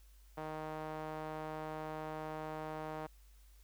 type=tone with band-pass filter; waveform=sawtooth; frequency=155.56 Hz; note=D#3; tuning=in tune; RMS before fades=-43 dBFS; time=0.37-3.07 s; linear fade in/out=10 ms; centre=780 Hz; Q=1.3; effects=added 50 Hz sine -58 dBFS peak until 3.63 s + white hiss -70 dBFS RMS until 3.63 s